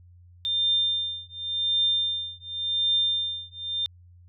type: tone with tremolo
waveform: sine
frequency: 3600 Hz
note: A7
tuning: 39 cents sharp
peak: -19 dBFS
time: 0.45-3.86 s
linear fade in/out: 0 ms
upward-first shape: triangle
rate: 0.9 Hz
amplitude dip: 100%
effects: added 88 Hz sine -49 dBFS peak until 4.28 s